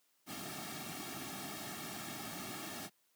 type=noise with comb filter; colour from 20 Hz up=pink; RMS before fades=-44 dBFS; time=0.26-2.9 s; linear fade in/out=50 ms; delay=2 ms; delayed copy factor=-0.85; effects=white hiss -75 dBFS RMS until 3.15 s + high-pass 150 Hz 12 dB/octave